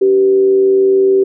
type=tone with frequency modulation; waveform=sine; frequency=386.7 Hz; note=G4; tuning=24 cents flat; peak=-7 dBFS; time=0.01-1.24 s; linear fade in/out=10 ms; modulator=100 Hz; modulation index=0.29; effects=none